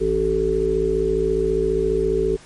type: harmonic tone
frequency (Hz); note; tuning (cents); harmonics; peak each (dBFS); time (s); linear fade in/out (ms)
54.7; A1; -9; 1 / 3 / 5 / 7 / 8; -26 / -30 / -31 / -20 / -21; 0-2.37; 20
effects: pink hiss -46 dBFS RMS until 2.45 s + MP3 48 kbps